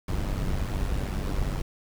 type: noise with amplitude modulation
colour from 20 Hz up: brown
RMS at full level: -25 dBFS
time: 0.08-1.62 s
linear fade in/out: 5 ms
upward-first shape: sine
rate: 97.5 Hz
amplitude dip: 65%
effects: none